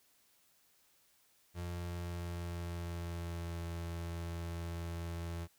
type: tone with pitch glide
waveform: 35% pulse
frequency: 87.31 to 84.58 Hz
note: F2 to E2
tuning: 0 to +45 cents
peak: -37 dBFS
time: 1.54-5.48 s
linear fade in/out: 50 ms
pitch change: -55 cents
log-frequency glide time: 1.67-3.61 s
effects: white hiss -70 dBFS RMS until 5.58 s